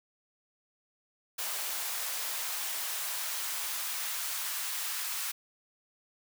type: noise with high-pass filter sweep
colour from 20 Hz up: white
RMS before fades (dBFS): -35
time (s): 1.38-5.32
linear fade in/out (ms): 10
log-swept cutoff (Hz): 670 to 1200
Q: 1
effects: none